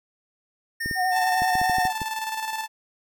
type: tone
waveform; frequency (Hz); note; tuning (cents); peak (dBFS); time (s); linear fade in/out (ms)
square; 1825; A#6; -37; -27; 0.8-1.88; 10
type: clicks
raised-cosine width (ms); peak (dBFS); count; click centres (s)
3; -20; 9; 0.86 / 0.912 / 1.42 / 1.554 / 1.615 / 1.697 / 1.784 / 1.853 / 2.017
type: tone with vibrato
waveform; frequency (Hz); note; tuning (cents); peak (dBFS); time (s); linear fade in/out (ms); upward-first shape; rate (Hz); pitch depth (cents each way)
sine; 740; F#5; 0; -21; 0.95-1.93; 50; sine; 10; 34
type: tone with tremolo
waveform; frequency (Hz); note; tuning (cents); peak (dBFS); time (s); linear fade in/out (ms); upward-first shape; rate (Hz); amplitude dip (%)
sawtooth; 880; A5; 0; -22; 1.11-2.68; 50; square; 19; 45
effects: none